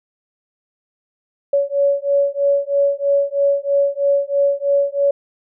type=beating tone pair; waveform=sine; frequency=561 / 564.1 Hz; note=C#5 / C#5; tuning=+21 / +30 cents; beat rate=3.1 Hz; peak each=-17 dBFS; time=1.53-5.11 s; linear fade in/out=5 ms; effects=none